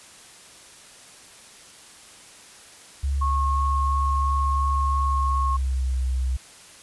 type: tone with pitch glide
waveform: sine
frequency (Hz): 69.3 to 64.29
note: C#2 to C2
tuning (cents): 0 to -30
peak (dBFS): -21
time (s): 3.03-6.37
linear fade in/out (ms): 10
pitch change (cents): -130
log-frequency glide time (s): 4.94-5.97
type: tone with vibrato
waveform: sine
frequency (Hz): 1089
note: C#6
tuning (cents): -31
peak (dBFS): -23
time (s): 3.21-5.57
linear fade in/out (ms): 10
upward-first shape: sine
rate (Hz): 2.9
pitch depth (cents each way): 8
effects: white hiss -47 dBFS RMS until 6.82 s + resampled to 24000 Hz